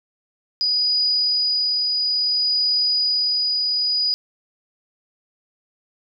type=tone with tremolo; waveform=sine; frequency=4931 Hz; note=D#8; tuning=16 cents flat; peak=-16 dBFS; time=0.61-4.14 s; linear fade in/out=0 ms; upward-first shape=triangle; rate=0.58 Hz; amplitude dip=25%; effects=none